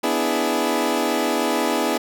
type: chord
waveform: 20% pulse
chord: E dominant seventh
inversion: second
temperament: equal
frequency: 246.9 / 293.7 / 329.6 / 415.3 Hz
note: B3 / D4 / E4 / G#4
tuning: 0 / 0 / 0 / 0 cents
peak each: -20 dBFS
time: 0.03-1.98 s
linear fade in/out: 10 ms
effects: none